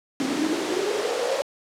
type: noise with high-pass filter sweep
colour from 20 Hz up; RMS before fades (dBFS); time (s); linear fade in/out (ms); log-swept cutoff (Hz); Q
pink; -25; 0.2-1.42; 0; 260 to 560; 8.4
effects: low-pass 7000 Hz 12 dB/octave